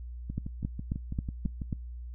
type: two click trains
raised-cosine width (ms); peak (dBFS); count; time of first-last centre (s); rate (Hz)
5; -23 / -18; 9 / 6; 0.3-1.618 / 0.38-1.728; 6.07 / 3.71
effects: noise-tail reverb RT60 0.2 s tail -26 dB re dry + added 60 Hz sine -38 dBFS peak until 2.14 s